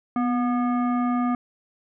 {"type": "tone with frequency modulation", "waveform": "sine", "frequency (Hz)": 246.9, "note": "B3", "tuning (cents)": 0, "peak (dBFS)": -20, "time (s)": [0.16, 1.35], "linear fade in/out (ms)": 2, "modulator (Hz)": 969, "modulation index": 0.72, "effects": []}